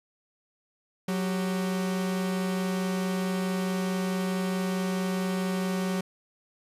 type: tone pair together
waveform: 45% pulse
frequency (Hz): 185 / 394.6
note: F#3 / G4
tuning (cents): 0 / +11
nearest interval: octave + minor second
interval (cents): 1311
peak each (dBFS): -27 / -35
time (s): 1.08-6.01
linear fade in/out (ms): 5
effects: resampled to 32000 Hz + 11-bit